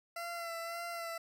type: tone with vibrato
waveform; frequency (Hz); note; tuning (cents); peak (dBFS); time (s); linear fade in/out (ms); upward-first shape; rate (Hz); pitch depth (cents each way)
20% pulse; 677; E5; +46; -34; 0.16-1.18; 5; sine; 1.8; 26
effects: 12-bit